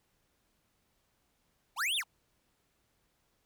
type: linear two-way sweep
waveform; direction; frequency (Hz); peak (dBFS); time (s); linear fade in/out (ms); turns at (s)
square; up then down; 683 to 3729 to 683; -30; 1.76-2.04; 50; 1.96
effects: pink hiss -75 dBFS RMS until 3.45 s